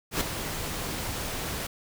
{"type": "noise with ADSR envelope", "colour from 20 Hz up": "pink", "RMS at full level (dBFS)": -25, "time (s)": [0.11, 1.67], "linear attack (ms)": 100, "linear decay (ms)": 6, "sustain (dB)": -8, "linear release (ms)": 7, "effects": []}